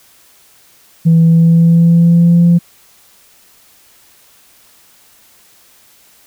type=tone with pitch glide; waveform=sine; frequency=164.6 to 171.79 Hz; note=E3 to F3; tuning=-2 to -28 cents; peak=-3 dBFS; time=1.05-2.59 s; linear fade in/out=20 ms; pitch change=+74 cents; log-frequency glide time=1.22-2.45 s; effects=tanh soft clip ceiling -2 dBFS + white hiss -47 dBFS RMS until 6.26 s